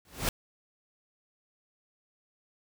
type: noise with exponential growth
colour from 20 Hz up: pink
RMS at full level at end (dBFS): -25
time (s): 0.05-0.29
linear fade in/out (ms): 2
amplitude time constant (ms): 52
effects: none